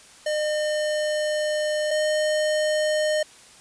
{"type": "tone pair in turn", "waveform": "square", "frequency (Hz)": [607, 612.3], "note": ["D#5", "D#5"], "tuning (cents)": [-43, -28], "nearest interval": "unison", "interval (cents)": 15, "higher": "second", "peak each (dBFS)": [-23, -21], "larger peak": "second", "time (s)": [[0.26, 1.91], [1.91, 3.23]], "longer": "first", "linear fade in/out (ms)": 5, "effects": ["white hiss -49 dBFS RMS until 3.6 s", "resampled to 22050 Hz"]}